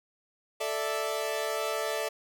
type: chord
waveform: sawtooth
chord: A suspended fourth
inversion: none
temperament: equal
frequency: 440 / 587.3 / 659.3 Hz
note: A4 / D5 / E5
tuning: 0 / 0 / 0 cents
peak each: -30 dBFS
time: 0.6-2.09 s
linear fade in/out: 10 ms
effects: none